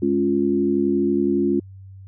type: chord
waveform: sine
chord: Db major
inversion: second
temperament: equal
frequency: 207.7 / 277.2 / 349.2 Hz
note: Ab3 / Db4 / F4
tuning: 0 / 0 / 0 cents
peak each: -23 / -21 / -20 dBFS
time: 0.02-1.6 s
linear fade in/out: 5 ms
effects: added 96 Hz sine -38 dBFS peak until 2.07 s